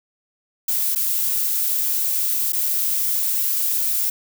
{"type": "noise with dropouts", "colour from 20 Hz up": "violet", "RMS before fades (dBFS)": -21, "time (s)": [0.68, 4.1], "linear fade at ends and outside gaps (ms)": 5, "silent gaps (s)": [[0.95, 0.958], [2.523, 2.53]], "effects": []}